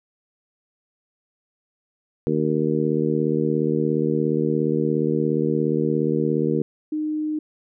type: harmonic tone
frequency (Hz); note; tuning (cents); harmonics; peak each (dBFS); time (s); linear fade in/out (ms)
77.1; D#2; -15; 2 / 3 / 4 / 5 / 6; -25 / -25 / -25 / -25 / -25; 2.27-6.62; 0
type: tone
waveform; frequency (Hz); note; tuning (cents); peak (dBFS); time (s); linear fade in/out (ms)
sine; 306.6; D#4; -25; -22; 6.92-7.39; 5
effects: none